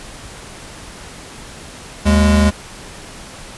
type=tone pair together; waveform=square; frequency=76.7 / 206.2 Hz; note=D#2 / G#3; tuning=-24 / -12 cents; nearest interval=octave + perfect fourth; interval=1712 cents; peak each=-13 dBFS; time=2.05-2.51 s; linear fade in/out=20 ms; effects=pink hiss -35 dBFS RMS until 3.57 s + resampled to 24000 Hz